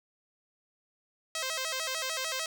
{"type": "tone with vibrato", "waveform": "5% pulse", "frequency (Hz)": 580, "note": "D5", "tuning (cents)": -22, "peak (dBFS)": -20, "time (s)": [1.35, 2.46], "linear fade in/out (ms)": 2, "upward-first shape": "square", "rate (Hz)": 6.7, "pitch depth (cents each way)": 180, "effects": []}